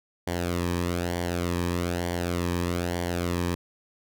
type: tone with flanger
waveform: sawtooth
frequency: 87.3 Hz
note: F2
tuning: in tune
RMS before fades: -28 dBFS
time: 0.27-3.55 s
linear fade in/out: 5 ms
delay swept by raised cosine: 0.77 to 1.44 ms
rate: 1.1 Hz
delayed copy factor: -0.65
effects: none